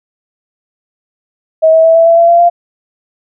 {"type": "tone with pitch steps", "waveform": "sine", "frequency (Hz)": [639, 646.4, 653.9, 661.5, 669.2, 677, 684.9, 692.8], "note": ["D#5", "E5", "E5", "E5", "E5", "E5", "F5", "F5"], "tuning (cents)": [46, -34, -14, 6, 26, 46, -34, -14], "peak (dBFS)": -3, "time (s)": [1.62, 2.5], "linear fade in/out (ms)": 20, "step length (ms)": 110, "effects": []}